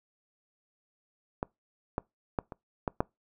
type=clicks; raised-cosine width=1 ms; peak=-16 / -15 / -14 / -26 / -15 / -11 dBFS; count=6; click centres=1.429 / 1.981 / 2.388 / 2.522 / 2.878 / 3.005 s; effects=noise-tail reverb RT60 0.2 s tail -25 dB re dry